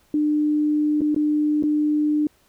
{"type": "tone with dropouts", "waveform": "sine", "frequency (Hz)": 300, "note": "D4", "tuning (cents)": 37, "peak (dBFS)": -17, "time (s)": [0.14, 2.27], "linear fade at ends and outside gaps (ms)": 2, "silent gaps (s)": [[1.008, 1.016], [1.146, 1.162], [1.626, 1.636]], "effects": ["pink hiss -60 dBFS RMS until 2.48 s"]}